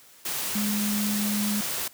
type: tone in noise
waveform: sine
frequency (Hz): 207.7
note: G#3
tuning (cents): 0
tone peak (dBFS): -25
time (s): 0.55-1.61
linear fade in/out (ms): 5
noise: white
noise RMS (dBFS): -30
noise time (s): 0.25-1.88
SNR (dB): +2
effects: white hiss -53 dBFS RMS until 1.93 s + high-pass 80 Hz 12 dB/octave